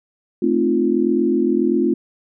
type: chord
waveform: sine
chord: F dominant seventh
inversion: first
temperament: equal with one note detuned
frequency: 220 / 261.6 / 309.3 / 349.2 Hz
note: A3 / C4 / Eb4 / F4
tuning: 0 / 0 / -10 / 0 cents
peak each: -21 / -20 / -22 / -18 dBFS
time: 0.42-1.94 s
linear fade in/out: 5 ms
effects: none